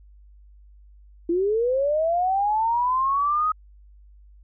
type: linear sweep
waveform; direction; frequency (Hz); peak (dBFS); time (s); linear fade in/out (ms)
sine; up; 330.3 to 1269; -19; 1.29-3.52; 5
effects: added 50 Hz sine -47 dBFS peak until 4.43 s